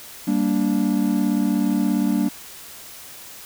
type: chord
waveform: triangle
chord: G minor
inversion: none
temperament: equal with one note detuned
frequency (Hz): 196 / 233.1 / 291.3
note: G3 / Bb3 / D4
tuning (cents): 0 / 0 / -14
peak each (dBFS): -20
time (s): 0.27-2.29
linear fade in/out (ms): 10
effects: white hiss -40 dBFS RMS until 3.45 s

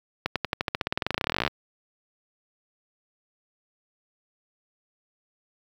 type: accelerating click train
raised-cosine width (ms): 0.3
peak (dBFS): -8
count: 30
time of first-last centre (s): 0.26-1.477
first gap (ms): 97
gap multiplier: 0.93
effects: high-pass 60 Hz 12 dB/octave + 8-bit

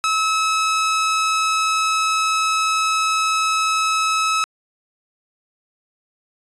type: tone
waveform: sawtooth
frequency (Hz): 1293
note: E6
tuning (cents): -34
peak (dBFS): -13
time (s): 0.04-4.44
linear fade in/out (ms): 0
effects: resampled to 22050 Hz

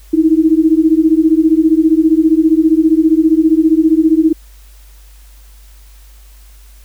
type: beating tone pair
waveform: sine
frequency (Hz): 311.1 / 326.1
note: D#4 / E4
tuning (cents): 0 / -19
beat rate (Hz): 15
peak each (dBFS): -10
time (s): 0.13-4.33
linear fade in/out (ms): 10
effects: added 50 Hz sine -37 dBFS peak until 6.84 s + white hiss -48 dBFS RMS until 6.84 s

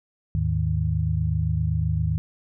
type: tone cluster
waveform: sine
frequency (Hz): 78.3 / 106 / 155.8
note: D#2 / G#2 / D#3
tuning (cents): +11 / +36 / +3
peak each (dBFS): -25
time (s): 0.35-2.18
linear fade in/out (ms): 0
effects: none

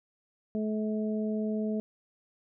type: harmonic tone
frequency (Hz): 215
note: A3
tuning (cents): -40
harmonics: 1 / 2 / 3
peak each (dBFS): -29 / -35 / -39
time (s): 0.55-1.8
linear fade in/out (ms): 0
effects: none

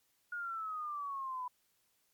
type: exponential sweep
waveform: sine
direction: down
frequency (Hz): 1444 to 987.8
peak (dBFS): -37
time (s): 0.32-1.48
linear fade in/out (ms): 5
effects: white hiss -75 dBFS RMS until 2.13 s + MP3 96 kbps

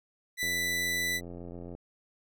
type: tone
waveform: sawtooth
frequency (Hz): 1984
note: B6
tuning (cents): +7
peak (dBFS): -25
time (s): 0.37-1.21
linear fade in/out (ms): 50
type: click train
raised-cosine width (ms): 2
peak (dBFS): -30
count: 116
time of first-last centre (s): 0.43-1.75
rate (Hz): 87.1
effects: none

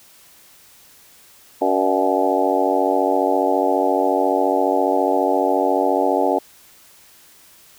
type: harmonic tone with a mistuned harmonic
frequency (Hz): 94.5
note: F#2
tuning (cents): +37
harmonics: 3 / 4 / 5 / 6 / 7 / 8 / 9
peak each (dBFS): -23 / -23 / -23 / -23 / -23 / -23 / -23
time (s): 1.61-6.39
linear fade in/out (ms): 10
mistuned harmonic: 6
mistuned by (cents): +58
effects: white hiss -49 dBFS RMS until 7.78 s

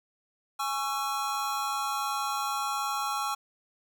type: chord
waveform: square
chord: C# minor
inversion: second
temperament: equal with one note detuned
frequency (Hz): 830.6 / 1108.7 / 1350.1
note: G#5 / C#6 / E6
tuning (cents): 0 / 0 / +41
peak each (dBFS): -34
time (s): 0.59-3.35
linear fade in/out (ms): 10
effects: none

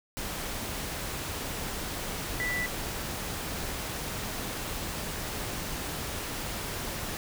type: tone in noise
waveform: sine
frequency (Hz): 1975.5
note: B6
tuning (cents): 0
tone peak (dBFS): -29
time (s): 2.4-2.66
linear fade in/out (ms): 0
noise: pink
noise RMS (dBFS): -35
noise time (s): 0.17-7.17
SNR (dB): +3
effects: none

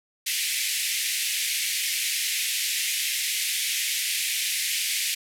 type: band-pass noise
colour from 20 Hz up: pink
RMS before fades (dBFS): -27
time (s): 0.26-5.15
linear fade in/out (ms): 10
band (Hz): 2000 to 14000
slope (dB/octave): 48
effects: none

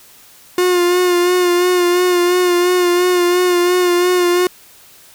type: tone with vibrato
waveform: 45% pulse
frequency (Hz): 356.7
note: F4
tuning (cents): +37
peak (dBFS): -11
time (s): 0.58-4.47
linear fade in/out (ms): 2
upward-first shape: sine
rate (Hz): 2.9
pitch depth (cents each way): 31
effects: white hiss -44 dBFS RMS until 5.14 s

